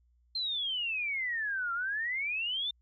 sine exponential two-way sweep, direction down then up, 4193 to 1360 to 3636 Hz, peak -30 dBFS, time 0.35-2.71 s, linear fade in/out 5 ms, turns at 1.73 s, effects added 60 Hz sine -64 dBFS peak until 2.81 s + MP3 96 kbps

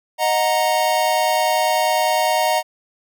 square chord, D# minor, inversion none, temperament equal with one note detuned, 622.3 / 732.3 / 932.3 Hz, D#5 / F#5 / A#5, 0 / -18 / 0 cents, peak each -21 dBFS, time 0.18-2.63 s, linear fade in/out 50 ms, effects none

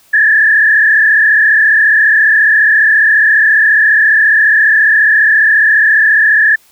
sine tone with frequency modulation, 1730 Hz, A6, 30 cents flat, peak -5 dBFS, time 0.13-6.56 s, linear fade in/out 10 ms, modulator 34.6 Hz, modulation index 1.9, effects white hiss -48 dBFS RMS until 6.71 s

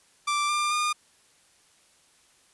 sawtooth tone with pitch steps, 1174.7 / 1193.9 / 1213.3 Hz, D6 / D6 / D#6, 0 / +28 / -44 cents, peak -20 dBFS, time 0.27-0.93 s, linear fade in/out 10 ms, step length 220 ms, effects white hiss -61 dBFS RMS until 2.53 s + resampled to 24000 Hz

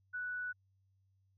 sine tone, 1480 Hz, F#6, in tune, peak -37 dBFS, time 0.13-0.53 s, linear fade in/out 20 ms, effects added 96 Hz sine -70 dBFS peak until 1.37 s

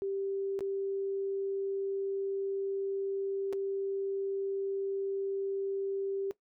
sine tone with dropouts, 392 Hz, G4, in tune, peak -31 dBFS, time 0.02-6.31 s, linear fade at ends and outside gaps 0 ms, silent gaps 0.591-0.607 / 3.527-3.532 s, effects noise-tail reverb RT60 0.1 s tail -17 dB re dry

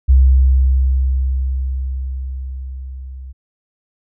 sine tone with level ramp, 65.41 Hz, C2, in tune, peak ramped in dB -5 to -29 dBFS, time 0.08-3.33 s, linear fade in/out 20 ms, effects none

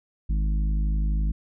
harmonic tone, 51.91 Hz, G#1, in tune, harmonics 1 / 3 / 4 / 5 / 6, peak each -21 / -33 / -37 / -47 / -46 dBFS, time 0.29-1.32 s, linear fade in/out 10 ms, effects none

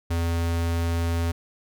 square tone, 84.2 Hz, E2, 37 cents sharp, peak -23 dBFS, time 0.1-1.32 s, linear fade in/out 10 ms, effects none

